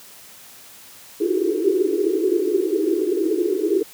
pink band-pass noise, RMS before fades -20 dBFS, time 1.2-3.83 s, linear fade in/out 10 ms, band 320 to 430 Hz, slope 96 dB/octave, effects white hiss -44 dBFS RMS until 3.93 s + high-pass 80 Hz 12 dB/octave

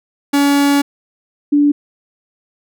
45% pulse / sine tone pair in turn, 283.4 / 290.4 Hz, C#4 / D4, +38 / -19 cents, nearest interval unison, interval 43 cents, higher second, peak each -10 / -8 dBFS, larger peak second, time 0.33-0.82 / 1.52-1.72 s, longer first, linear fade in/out 10 ms, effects none

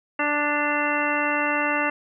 harmonic tone with a mistuned harmonic, 293.7 Hz, D4, in tune, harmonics 1 / 2 / 3 / 4 / 5 / 6 / 7 / 9, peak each -29 / -29 / -29 / -29 / -29 / -29 / -29 / -29 dBFS, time 0.19-1.9 s, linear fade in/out 5 ms, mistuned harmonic 9, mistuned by +41 cents, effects none

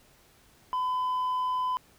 triangle tone with hard clipping, 1009 Hz, B5, 37 cents sharp, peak -25 dBFS, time 0.73-1.77 s, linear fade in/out 0 ms, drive 1 dB, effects pink hiss -60 dBFS RMS until 1.98 s

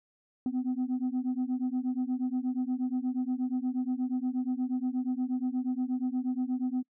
sine beating tone pair, 249.6 / 258 Hz, B3 / C4, +19 / -24 cents, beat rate 8.4 Hz, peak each -29 / -29 dBFS, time 0.46-6.83 s, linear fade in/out 2 ms, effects noise-tail reverb RT60 0.1 s tail -25 dB re dry + tanh soft clip ceiling -25 dBFS

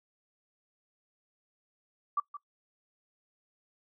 sine tone with echo, 1162 Hz, D6, 19 cents flat, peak -25 dBFS, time 2.17-2.2 s, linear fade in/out 5 ms, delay 170 ms, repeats 1, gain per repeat -13 dB, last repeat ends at 2.37 s, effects noise-tail reverb RT60 0.1 s tail -21 dB re dry

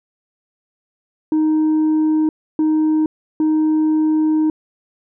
sine tone bursts at uneven times, 311.1 Hz, D#4, in tune, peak -10 dBFS, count 3, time 1.32-2.29 / 2.59-3.06 / 3.4-4.5 s, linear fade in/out 2 ms, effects tanh soft clip ceiling -12 dBFS

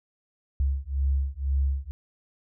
sine beating tone pair, 67.5 / 69.5 Hz, C#2 / C#2, -45 / +5 cents, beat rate 2 Hz, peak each -26 / -26 dBFS, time 0.6-1.91 s, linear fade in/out 0 ms, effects none

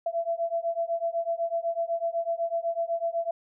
sine beating tone pair, 668 / 676 Hz, E5 / E5, +23 / +43 cents, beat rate 8 Hz, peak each -29 / -29 dBFS, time 0.06-3.31 s, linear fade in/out 5 ms, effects none

